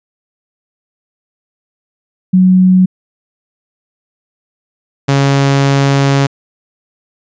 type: tone pair in turn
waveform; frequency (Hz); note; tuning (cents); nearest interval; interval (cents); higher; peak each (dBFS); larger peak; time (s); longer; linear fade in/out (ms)
sine / sawtooth; 185 / 138.59; F#3 / C#3; 0 / 0; perfect fourth; 500; first; -4; neither; 2.33-2.86 / 5.08-6.27; second; 10
effects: resampled to 16000 Hz